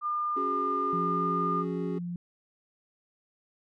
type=tone with pitch glide; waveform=sine; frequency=1205 to 1212.7 Hz; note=D6 to D#6; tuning=+44 to -45 cents; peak=-27 dBFS; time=0.01-1.65 s; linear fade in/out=50 ms; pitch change=+11 cents; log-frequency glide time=0.75-1.42 s
type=chord; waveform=triangle; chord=C# suspended fourth; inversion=none; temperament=equal; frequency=277.2 / 370 / 415.3 Hz; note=C#4 / F#4 / G#4; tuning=0 / 0 / 0 cents; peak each=-34 dBFS; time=0.36-1.99 s; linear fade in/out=10 ms
type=tone; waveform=sine; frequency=174.61 Hz; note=F3; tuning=in tune; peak=-32 dBFS; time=0.93-2.16 s; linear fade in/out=2 ms
effects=none